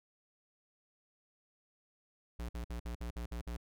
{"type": "tone bursts", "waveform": "square", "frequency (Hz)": 59, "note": "A#1", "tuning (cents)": 22, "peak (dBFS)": -39, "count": 8, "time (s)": [2.39, 3.568], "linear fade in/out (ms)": 5, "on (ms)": 100, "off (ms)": 54, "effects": []}